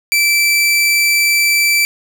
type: tone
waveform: sawtooth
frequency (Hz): 2329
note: D7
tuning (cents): -15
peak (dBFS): -7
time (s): 0.12-1.85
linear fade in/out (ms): 0
effects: none